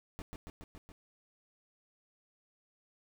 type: noise with echo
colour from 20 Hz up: brown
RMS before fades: -42 dBFS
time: 0.19-0.22 s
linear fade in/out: 0 ms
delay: 140 ms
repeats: 5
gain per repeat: -2 dB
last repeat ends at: 0.92 s
effects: none